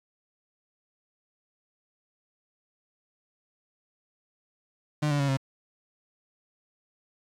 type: tone with pitch steps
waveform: 35% pulse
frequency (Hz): 150 / 144.72 / 139.63 / 134.72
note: D3 / D3 / C#3 / C#3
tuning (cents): +37 / -25 / +13 / -49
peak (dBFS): -22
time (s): 5.02-5.372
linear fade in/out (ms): 10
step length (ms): 88
effects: low-pass 8000 Hz 12 dB/octave + 9-bit